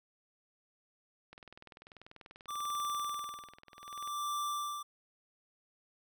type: click train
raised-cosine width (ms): 0.3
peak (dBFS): -35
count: 57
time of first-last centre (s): 1.33-4.075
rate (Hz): 20.4
type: tone with tremolo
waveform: square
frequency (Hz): 1174.7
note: D6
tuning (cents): 0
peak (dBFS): -34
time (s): 2.48-4.83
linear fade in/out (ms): 10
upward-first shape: sine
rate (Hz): 0.65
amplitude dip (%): 100
effects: none